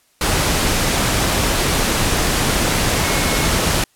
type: tone in noise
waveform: sine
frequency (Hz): 2183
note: C#7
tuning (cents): -27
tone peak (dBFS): -27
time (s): 3.04-3.47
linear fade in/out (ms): 2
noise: pink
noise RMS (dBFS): -17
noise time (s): 0.21-3.84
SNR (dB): -13
effects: white hiss -58 dBFS RMS until 3.95 s + low-pass 12000 Hz 12 dB/octave